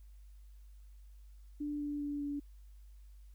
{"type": "tone with pitch steps", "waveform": "sine", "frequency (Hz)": [293.7, 291.5, 289.3, 287.2], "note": ["D4", "D4", "D4", "D4"], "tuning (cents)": [0, -13, -26, -39], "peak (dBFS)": -35, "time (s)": [1.6, 2.4], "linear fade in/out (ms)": 10, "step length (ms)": 200, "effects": ["added 50 Hz sine -52 dBFS peak until 3.34 s", "white hiss -75 dBFS RMS until 3.34 s"]}